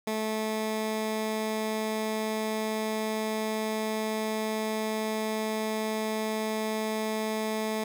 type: tone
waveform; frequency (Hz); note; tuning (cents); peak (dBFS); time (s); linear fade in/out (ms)
15% pulse; 217.8; A3; -17; -22; 0.07-7.84; 5
effects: none